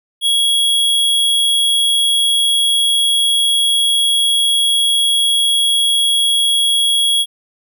square tone, 3322 Hz, G#7, in tune, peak -12 dBFS, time 0.21-7.26 s, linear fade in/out 50 ms, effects none

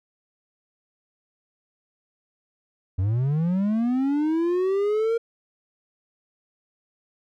triangle linear sweep, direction up, 88.2 to 466.2 Hz, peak -18 dBFS, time 2.98-5.18 s, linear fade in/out 10 ms, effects none

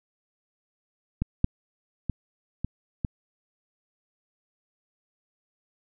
clicks, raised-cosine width 5 ms, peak -13 / -7 / -15 / -16 / -14 dBFS, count 5, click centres 1.22 / 1.444 / 2.097 / 2.646 / 3.048 s, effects none

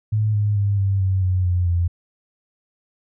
sine tone with pitch steps, 107.3 / 104.06 / 100.93 / 97.88 / 94.93 / 92.07 / 89.29 / 86.6 Hz, A2 / G#2 / G#2 / G2 / F#2 / F#2 / F2 / F2, -43 / +4 / -49 / -2 / +45 / -8 / +39 / -14 cents, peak -16 dBFS, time 0.12-1.88 s, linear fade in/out 10 ms, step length 220 ms, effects none

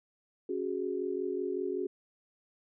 sine chord, C# suspended fourth, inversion none, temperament equal, 277.2 / 370 / 415.3 Hz, C#4 / F#4 / G#4, 0 / 0 / 0 cents, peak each -39 / -33 / -36 dBFS, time 0.49-1.87 s, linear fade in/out 5 ms, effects none

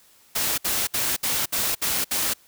white noise bursts, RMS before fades -24 dBFS, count 7, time 0.35-2.338 s, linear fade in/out 10 ms, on 230 ms, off 63 ms, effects white hiss -56 dBFS RMS until 2.47 s

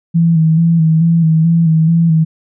sine tone with vibrato, 163.4 Hz, E3, 15 cents flat, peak -7 dBFS, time 0.14-2.25 s, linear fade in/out 20 ms, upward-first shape square, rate 2.3 Hz, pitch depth 38 cents each way, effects none

